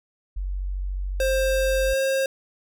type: tone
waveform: sine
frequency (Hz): 46.98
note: F#1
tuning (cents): +27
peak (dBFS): -25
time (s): 0.36-1.94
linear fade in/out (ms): 10
type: tone with pitch glide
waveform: square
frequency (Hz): 529 to 536.1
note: C5 to C5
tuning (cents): +19 to +42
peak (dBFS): -21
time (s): 1.2-2.26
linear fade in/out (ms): 2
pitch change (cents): +23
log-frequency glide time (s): 1.86-1.96
effects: none